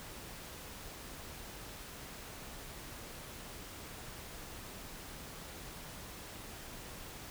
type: silence
effects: pink hiss -48 dBFS RMS until 7.3 s